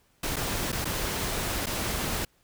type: noise with dropouts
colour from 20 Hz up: pink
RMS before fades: -30 dBFS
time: 0.23-2.25 s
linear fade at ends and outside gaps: 5 ms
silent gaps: 0.36-0.365 / 0.72-0.726 / 0.846-0.853 / 1.66-1.667 s
effects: pink hiss -66 dBFS RMS until 2.43 s